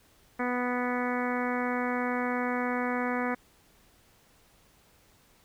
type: harmonic tone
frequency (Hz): 247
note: B3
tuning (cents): 0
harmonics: 1 / 2 / 3 / 4 / 5 / 6 / 7 / 8 / 9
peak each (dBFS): -31 / -34 / -36 / -37 / -38 / -39 / -39 / -40 / -41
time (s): 0.39-3.35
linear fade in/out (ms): 10
effects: pink hiss -62 dBFS RMS until 5.44 s